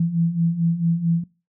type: beating tone pair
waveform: sine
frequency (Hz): 164.81 / 169.31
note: E3 / E3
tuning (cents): 0 / +47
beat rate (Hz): 4.5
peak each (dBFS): -24 / -19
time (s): 0-1.24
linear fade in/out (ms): 5
effects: noise-tail reverb RT60 0.3 s tail -21 dB re dry